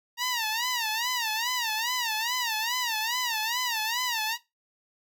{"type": "tone with vibrato", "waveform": "10% pulse", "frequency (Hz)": 932.3, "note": "A#5", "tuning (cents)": 0, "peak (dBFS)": -18, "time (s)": [0.17, 4.38], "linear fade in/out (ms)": 50, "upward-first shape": "sine", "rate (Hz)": 2.4, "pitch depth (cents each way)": 140, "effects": ["noise-tail reverb RT60 0.2 s tail -17 dB re dry", "MP3 96 kbps"]}